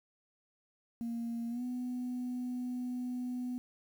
sine tone with pitch glide, 233.1 to 248.4 Hz, A#3 to B3, 0 to +10 cents, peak -33 dBFS, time 1.01-3.58 s, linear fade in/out 0 ms, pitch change +110 cents, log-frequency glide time 1.49-1.63 s, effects tanh soft clip ceiling -32 dBFS + 10-bit

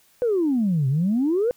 sine exponential two-way sweep, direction down then up, 508 to 127.9 to 508 Hz, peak -17 dBFS, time 0.22-1.51 s, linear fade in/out 0 ms, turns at 0.88 s, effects tanh soft clip ceiling -14 dBFS + white hiss -59 dBFS RMS until 1.56 s

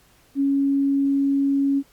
sine tone, 277.2 Hz, C#4, in tune, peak -17 dBFS, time 0.35-1.83 s, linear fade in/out 50 ms, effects pink hiss -57 dBFS RMS until 1.92 s + Opus 48 kbps

